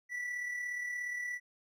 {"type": "tone with amplitude modulation", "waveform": "triangle", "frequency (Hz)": 1961, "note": "B6", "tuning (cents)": -13, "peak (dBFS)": -32, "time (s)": [0.09, 1.4], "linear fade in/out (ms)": 50, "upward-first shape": "sine", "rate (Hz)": 37, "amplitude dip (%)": 40, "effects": []}